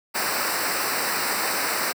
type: noise with comb filter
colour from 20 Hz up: pink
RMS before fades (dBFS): -25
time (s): 0.14-1.93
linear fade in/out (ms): 20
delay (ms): 0.3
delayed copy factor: -0.8
effects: high-pass 200 Hz 12 dB/octave